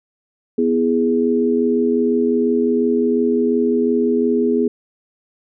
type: chord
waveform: sine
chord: E major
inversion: second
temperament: equal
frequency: 246.9 / 329.6 / 415.3 Hz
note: B3 / E4 / G#4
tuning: 0 / 0 / 0 cents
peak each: -17 / -22 / -17 dBFS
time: 0.58-4.68 s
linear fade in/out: 5 ms
effects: none